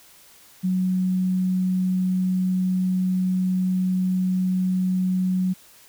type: tone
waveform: sine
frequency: 184.9 Hz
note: F#3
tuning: 1 cent flat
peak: -19 dBFS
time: 0.63-5.54 s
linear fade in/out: 20 ms
effects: white hiss -51 dBFS RMS until 5.88 s